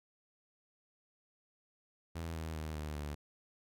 sawtooth tone with pitch steps, 82.5 / 80.2 / 77.96 / 75.78 / 73.67 Hz, E2 / E2 / D#2 / D#2 / D2, +2 / -47 / +4 / -45 / +6 cents, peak -35 dBFS, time 2.15-3.15 s, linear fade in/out 10 ms, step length 200 ms, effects none

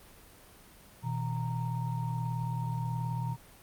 sine tone cluster, 122.1 / 160.7 / 927 Hz, B2 / E3 / A#5, -19 / -44 / -10 cents, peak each -32 / -36 / -39 dBFS, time 1.02-3.37 s, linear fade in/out 50 ms, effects pink hiss -55 dBFS RMS until 3.62 s + Opus 32 kbps

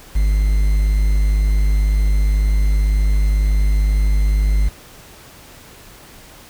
triangle tone with quantisation, 51 Hz, G#1, 31 cents flat, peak -10 dBFS, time 0.15-4.69 s, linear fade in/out 10 ms, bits 6, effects pink hiss -42 dBFS RMS until 6.49 s

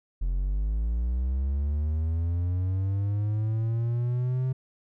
triangle linear sweep, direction up, 42.36 to 130.81 Hz, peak -22 dBFS, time 0.21-4.53 s, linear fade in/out 10 ms, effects none

